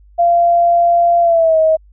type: tone with pitch glide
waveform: sine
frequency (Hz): 689 to 635.5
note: F5 to D#5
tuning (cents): -24 to +36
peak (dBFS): -8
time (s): 0.18-1.77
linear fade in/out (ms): 20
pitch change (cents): -140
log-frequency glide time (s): 1.21-1.58
effects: added 50 Hz sine -42 dBFS peak until 1.92 s